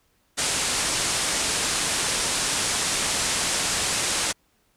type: low-pass noise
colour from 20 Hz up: white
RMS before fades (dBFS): -25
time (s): 0.37-4.33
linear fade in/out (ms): 20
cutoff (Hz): 9700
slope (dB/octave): 48
effects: pink hiss -66 dBFS RMS until 4.76 s